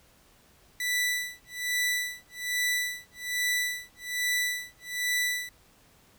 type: tone with tremolo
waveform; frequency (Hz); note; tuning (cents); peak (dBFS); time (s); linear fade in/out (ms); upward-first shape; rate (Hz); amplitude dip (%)
sawtooth; 1975.5; B6; 0; -21; 0.8-5.49; 2; sine; 1.2; 100
effects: pink hiss -60 dBFS RMS until 6.18 s